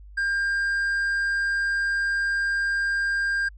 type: tone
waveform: triangle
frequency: 1600 Hz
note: G6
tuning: 35 cents sharp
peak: -20 dBFS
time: 0.17-3.49 s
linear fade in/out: 10 ms
effects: added 50 Hz sine -42 dBFS peak until 3.57 s + resampled to 22050 Hz